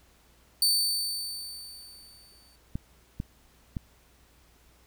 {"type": "tone with exponential decay", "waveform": "sawtooth", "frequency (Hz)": 4550, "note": "C#8", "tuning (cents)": 44, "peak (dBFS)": -17, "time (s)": [0.62, 2.56], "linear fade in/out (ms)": 2, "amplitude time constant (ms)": 420}
{"type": "clicks", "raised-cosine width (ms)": 5, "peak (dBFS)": -19, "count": 3, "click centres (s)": [2.755, 3.201, 3.768]}
{"effects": ["added 60 Hz sine -62 dBFS peak until 4.86 s", "pink hiss -62 dBFS RMS until 4.86 s"]}